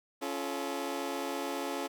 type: chord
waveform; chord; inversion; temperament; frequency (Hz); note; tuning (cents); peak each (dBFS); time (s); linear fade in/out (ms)
20% pulse; Db augmented; none; just; 277.2 / 346.5 / 433.1; Db4 / F4 / A4; 0 / -14 / -27; -32 / -34 / -34; 0.21-1.88; 20
effects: none